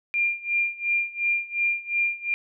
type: tone with tremolo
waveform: sine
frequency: 2395 Hz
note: D7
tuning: 33 cents sharp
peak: -19 dBFS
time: 0.14-2.34 s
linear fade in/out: 0 ms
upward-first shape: sine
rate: 2.8 Hz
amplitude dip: 90%
effects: none